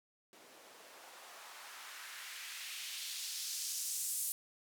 blue noise with band-pass filter sweep, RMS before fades -44 dBFS, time 0.33-4.32 s, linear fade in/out 0 ms, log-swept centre 350 to 9700 Hz, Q 1.3, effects none

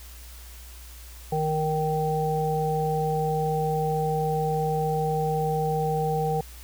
harmonic tone, 155.56 Hz, D#3, in tune, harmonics 1 / 3 / 5, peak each -27 / -27 / -27 dBFS, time 1.32-6.41 s, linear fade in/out 5 ms, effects added 60 Hz sine -42 dBFS peak until 6.63 s + white hiss -48 dBFS RMS until 6.63 s

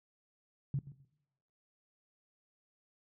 sine tone with echo, 138.59 Hz, C#3, in tune, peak -30 dBFS, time 0.74-0.79 s, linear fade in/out 2 ms, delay 130 ms, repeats 2, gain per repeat -15 dB, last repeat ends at 1.05 s, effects noise-tail reverb RT60 0.9 s tail -20 dB re dry

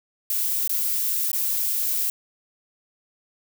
violet noise with dropouts, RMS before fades -24 dBFS, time 0.3-2.1 s, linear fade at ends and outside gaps 1 ms, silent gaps 0.676-0.694 / 1.316-1.331 s, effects none

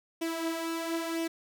sawtooth tone with flanger, 329.6 Hz, E4, in tune, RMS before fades -33 dBFS, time 0.21-1.28 s, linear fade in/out 10 ms, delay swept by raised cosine 0.34 to 5.34 ms, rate 1 Hz, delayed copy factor +0.55, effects none

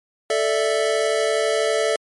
square chord, A suspended fourth, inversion none, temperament equal, 440 / 587.3 / 659.3 Hz, A4 / D5 / E5, 0 / 0 / 0 cents, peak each -22 / -24 / -24 dBFS, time 0.3-1.96 s, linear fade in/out 2 ms, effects MP3 48 kbps

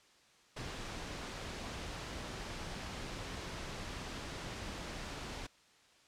pink noise, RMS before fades -43 dBFS, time 0.56-5.47 s, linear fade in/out 10 ms, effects white hiss -65 dBFS RMS until 6.07 s + low-pass 6000 Hz 12 dB/octave

